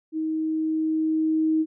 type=tone with level ramp; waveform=sine; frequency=315.8 Hz; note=D#4; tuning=26 cents sharp; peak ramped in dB=-24 to -18 dBFS; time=0.12-1.66 s; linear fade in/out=50 ms; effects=none